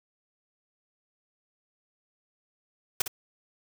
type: noise with echo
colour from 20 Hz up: white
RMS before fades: -24 dBFS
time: 3-3.02 s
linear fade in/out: 5 ms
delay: 59 ms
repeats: 1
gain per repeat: -9 dB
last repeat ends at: 3.079 s
effects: none